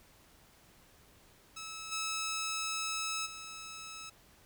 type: tone with level steps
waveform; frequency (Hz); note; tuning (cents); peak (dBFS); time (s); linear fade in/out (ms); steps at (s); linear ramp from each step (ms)
10% pulse; 1300; E6; -24; -34 / -26 / -36; 1.56-4.1; 10; 1.91 / 3.25; 20
effects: pink hiss -62 dBFS RMS until 4.45 s